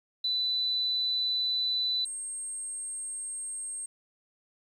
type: tone pair in turn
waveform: sine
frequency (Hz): 3989 / 8501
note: B7 / C9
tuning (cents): +17 / +26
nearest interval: octave + minor second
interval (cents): 1309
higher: second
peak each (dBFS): -26 / -34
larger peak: first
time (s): 0.24-2.05 / 2.05-3.86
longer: neither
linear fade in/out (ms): 5
effects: 10-bit